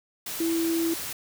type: tone in noise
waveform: sine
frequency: 330.9 Hz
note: E4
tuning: 7 cents sharp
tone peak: -23 dBFS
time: 0.4-0.94 s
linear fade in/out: 5 ms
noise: white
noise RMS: -34 dBFS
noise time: 0.26-1.13 s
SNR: +8 dB
effects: none